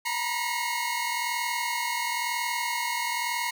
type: tone cluster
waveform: sawtooth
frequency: 933 / 974 / 2160 Hz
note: A#5 / B5 / C#7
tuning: +1 / -24 / -45 cents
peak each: -28 dBFS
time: 0.05-3.51 s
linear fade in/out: 10 ms
effects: none